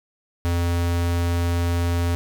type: tone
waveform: square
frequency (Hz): 86.1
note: F2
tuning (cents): -24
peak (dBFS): -20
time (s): 0.45-2.15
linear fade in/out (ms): 0
effects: none